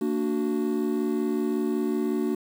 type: chord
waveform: triangle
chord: Bb augmented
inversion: none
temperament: equal with one note detuned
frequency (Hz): 228.3 / 293.7 / 370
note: Bb3 / D4 / F#4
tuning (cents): -36 / 0 / 0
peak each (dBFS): -26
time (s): 0.01-2.35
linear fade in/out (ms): 5
effects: 8-bit